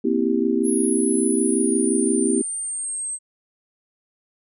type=chord; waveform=sine; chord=C dominant seventh; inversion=third; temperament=just; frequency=235.5 / 261.6 / 327 / 392.4 Hz; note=Bb3 / C4 / E4 / G4; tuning=+18 / 0 / -14 / +2 cents; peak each=-23 dBFS; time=0.04-2.42 s; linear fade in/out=10 ms
type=linear sweep; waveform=sine; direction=down; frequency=10548 to 8260 Hz; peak=-25 dBFS; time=0.63-3.19 s; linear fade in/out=50 ms
effects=none